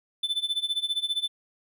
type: tone with tremolo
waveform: triangle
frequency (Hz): 3520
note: A7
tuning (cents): 0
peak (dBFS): -21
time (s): 0.23-1.28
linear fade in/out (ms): 5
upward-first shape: sine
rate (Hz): 15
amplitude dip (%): 90
effects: none